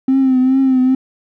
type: tone with vibrato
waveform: triangle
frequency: 261.6 Hz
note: C4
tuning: in tune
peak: -6 dBFS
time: 0.08-0.95 s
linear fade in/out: 5 ms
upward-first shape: triangle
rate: 2.4 Hz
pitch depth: 55 cents each way
effects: tanh soft clip ceiling -6 dBFS